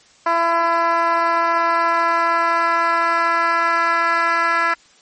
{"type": "tone with band-pass filter sweep", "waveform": "10% pulse", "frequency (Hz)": 336, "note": "E4", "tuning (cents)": 33, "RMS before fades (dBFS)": -17, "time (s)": [0.26, 4.74], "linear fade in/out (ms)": 5, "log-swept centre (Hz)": [950, 1500], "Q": 1.8, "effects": ["white hiss -51 dBFS RMS until 5.01 s", "MP3 32 kbps"]}